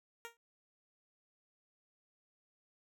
10% pulse tone with exponential decay, 465.9 Hz, A#4, 1 cent flat, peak -33 dBFS, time 0.25-0.37 s, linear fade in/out 0 ms, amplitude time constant 26 ms, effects none

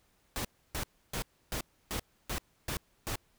pink noise bursts, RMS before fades -35 dBFS, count 8, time 0.36-3.156 s, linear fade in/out 0 ms, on 87 ms, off 300 ms, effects pink hiss -70 dBFS RMS until 3.38 s

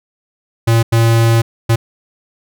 square tone bursts at uneven times, 114.8 Hz, A#2, 26 cents flat, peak -9 dBFS, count 3, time 0.67-0.83 / 0.92-1.42 / 1.69-1.76 s, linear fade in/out 10 ms, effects none

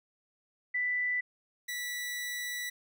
sine / sawtooth tone pair in turn, 1983 / 1959.1 Hz, B6 / B6, +7 / -14 cents, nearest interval unison, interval 21 cents, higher first, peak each -28 / -31 dBFS, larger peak first, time 0.74-1.21 / 1.68-2.7 s, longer second, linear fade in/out 10 ms, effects none

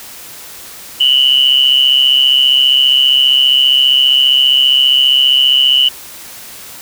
sine tone with amplitude modulation, 2960 Hz, F#7, in tune, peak -3 dBFS, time 1-5.89 s, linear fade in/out 10 ms, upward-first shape sine, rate 135 Hz, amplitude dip 80%, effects white hiss -32 dBFS RMS until 6.81 s

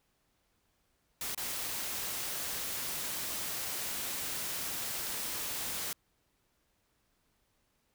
white noise with dropouts, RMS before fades -37 dBFS, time 1.21-5.93 s, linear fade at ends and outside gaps 2 ms, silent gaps 1.348-1.376 s, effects pink hiss -75 dBFS RMS until 7.94 s

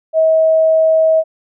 sine tone, 640 Hz, D#5, 49 cents sharp, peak -8 dBFS, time 0.13-1.24 s, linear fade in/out 50 ms, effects none

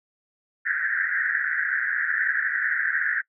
pink band-pass noise, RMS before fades -25 dBFS, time 0.65-3.22 s, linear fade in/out 20 ms, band 1500 to 1900 Hz, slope 96 dB/octave, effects noise-tail reverb RT60 0.1 s tail -23 dB re dry

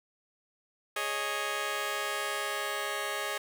10% pulse chord, Ab suspended fourth, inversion none, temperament just, 415.3 / 553.7 / 623 Hz, Ab4 / Db5 / Eb5, 0 / -2 / +2 cents, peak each -28 dBFS, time 0.96-3.38 s, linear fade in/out 5 ms, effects none

